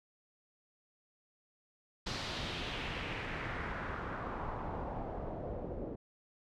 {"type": "noise with low-pass filter sweep", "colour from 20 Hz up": "pink", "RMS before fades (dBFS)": -40, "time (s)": [2.06, 5.96], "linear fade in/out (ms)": 10, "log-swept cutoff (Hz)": [4700, 440], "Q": 2, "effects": []}